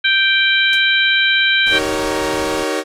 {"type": "harmonic tone", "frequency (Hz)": 783, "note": "G5", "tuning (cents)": -2, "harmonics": [2, 3, 4, 5], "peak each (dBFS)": [-15, -17, -18, -19], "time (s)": [0.04, 1.79], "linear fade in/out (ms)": 10}
{"type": "noise with exponential decay", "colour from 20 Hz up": "white", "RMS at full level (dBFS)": -28, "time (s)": [0.73, 0.85], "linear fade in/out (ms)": 1, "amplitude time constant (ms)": 26}
{"type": "noise", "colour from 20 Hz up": "pink", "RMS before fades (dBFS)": -30, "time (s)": [1.66, 2.64], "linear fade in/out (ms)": 10}
{"type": "chord", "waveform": "sawtooth", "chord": "Eb dominant seventh", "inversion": "none", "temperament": "equal with one note detuned", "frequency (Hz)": [311.1, 382.6, 466.2, 554.4], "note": ["Eb4", "G4", "Bb4", "Db5"], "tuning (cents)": [0, -42, 0, 0], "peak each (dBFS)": -19, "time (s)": [1.7, 2.84], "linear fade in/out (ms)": 50}
{"effects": ["low-pass 10000 Hz 12 dB/octave"]}